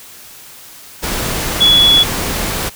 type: tone in noise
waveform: sine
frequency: 3388 Hz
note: G#7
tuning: 34 cents sharp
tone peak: -6 dBFS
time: 1.6-2.04 s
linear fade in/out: 20 ms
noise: pink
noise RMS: -19 dBFS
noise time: 1.02-2.7 s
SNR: +10 dB
effects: white hiss -37 dBFS RMS until 2.75 s